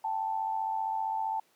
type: tone pair together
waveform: sine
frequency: 784 / 879.3 Hz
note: G5 / A5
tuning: 0 / -1 cents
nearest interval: major second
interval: 199 cents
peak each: -35 / -30 dBFS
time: 0.04-1.4 s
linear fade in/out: 5 ms
effects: pink hiss -67 dBFS RMS until 1.55 s + high-pass 300 Hz 12 dB/octave